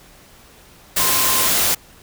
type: tone in noise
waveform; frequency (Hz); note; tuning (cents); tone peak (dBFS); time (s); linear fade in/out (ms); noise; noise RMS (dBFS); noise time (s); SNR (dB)
sine; 1046.5; C6; 0; -25; 0.99-1.48; 10; white; -17; 0.96-1.75; -11
effects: pink hiss -47 dBFS RMS until 2.02 s